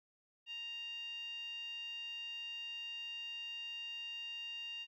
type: tone with band-pass filter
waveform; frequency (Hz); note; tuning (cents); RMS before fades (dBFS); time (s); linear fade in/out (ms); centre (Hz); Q
10% pulse; 932.3; A#5; 0; -45; 0.46-4.87; 50; 2900; 9.9
effects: none